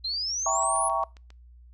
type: exponential sweep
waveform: sine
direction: up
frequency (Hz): 4054 to 10610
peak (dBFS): -27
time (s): 0.04-0.89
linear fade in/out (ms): 10
type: chord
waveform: sine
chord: E diminished seventh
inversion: none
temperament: equal with one note detuned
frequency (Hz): 659.3 / 784 / 932.3 / 1116.4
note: E5 / G5 / Bb5 / Db6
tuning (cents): 0 / 0 / 0 / +12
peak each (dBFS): -29 / -30 / -30 / -27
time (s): 0.46-1.04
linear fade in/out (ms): 2
type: click train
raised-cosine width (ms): 0.2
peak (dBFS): -33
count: 7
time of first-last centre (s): 0.49-1.304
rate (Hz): 7.37
effects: noise-tail reverb RT60 0.3 s tail -24 dB re dry + added 60 Hz sine -48 dBFS peak until 1.73 s